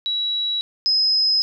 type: tone pair in turn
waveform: sine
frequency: 3900 / 5087 Hz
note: B7 / D#8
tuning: -23 / +37 cents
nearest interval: perfect fourth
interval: 460 cents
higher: second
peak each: -20 / -15 dBFS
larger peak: second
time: 0.06-0.61 / 0.86-1.42 s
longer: second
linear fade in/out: 0 ms
effects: none